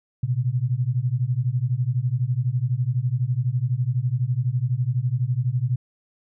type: beating tone pair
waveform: sine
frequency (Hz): 118.7 / 130.7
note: A#2 / C3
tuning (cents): +32 / -1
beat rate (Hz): 12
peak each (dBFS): -23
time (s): 0.23-5.76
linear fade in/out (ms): 5
effects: none